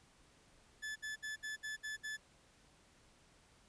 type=tone bursts; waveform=40% pulse; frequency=1733 Hz; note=A6; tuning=27 cents flat; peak=-40 dBFS; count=7; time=0.82-2.172 s; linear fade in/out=20 ms; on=140 ms; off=62 ms; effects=pink hiss -67 dBFS RMS until 3.68 s + resampled to 22050 Hz